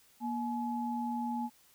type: tone pair together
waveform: sine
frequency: 237.4 / 850 Hz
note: A#3 / G#5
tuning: +32 / +40 cents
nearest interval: octave + minor seventh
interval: 2208 cents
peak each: -34 / -36 dBFS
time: 0.2-1.5 s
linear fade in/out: 50 ms
effects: white hiss -64 dBFS RMS until 1.74 s